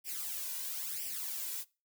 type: noise with flanger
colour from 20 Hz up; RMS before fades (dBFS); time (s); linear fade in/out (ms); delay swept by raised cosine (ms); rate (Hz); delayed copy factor
blue; -39; 0.04-1.65; 50; 0.37 to 2.07; 1; +0.8
effects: noise-tail reverb RT60 0.3 s tail -22 dB re dry